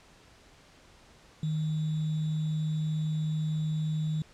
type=tone with sample-and-hold; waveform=sine; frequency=155.56 Hz; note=D#3; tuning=in tune; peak=-27 dBFS; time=1.43-4.22 s; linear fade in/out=2 ms; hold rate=3675 Hz; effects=pink hiss -57 dBFS RMS until 4.33 s + low-pass 7000 Hz 12 dB/octave